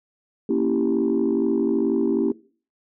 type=chord; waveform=sine; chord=A# diminished seventh; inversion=none; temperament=equal; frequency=233.1 / 277.2 / 329.6 / 392 Hz; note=A#3 / C#4 / E4 / G4; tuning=0 / 0 / 0 / 0 cents; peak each=-23 dBFS; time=0.49-2.32 s; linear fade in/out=5 ms; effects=noise-tail reverb RT60 0.4 s tail -19 dB re dry + tanh soft clip ceiling -12 dBFS